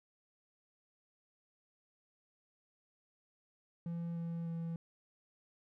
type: tone with pitch steps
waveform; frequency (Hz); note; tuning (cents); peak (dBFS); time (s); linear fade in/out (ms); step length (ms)
triangle; 169.3 / 167.84 / 166.39; E3 / E3 / E3; +46 / +31 / +16; -35; 3.86-4.76; 2; 300
effects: none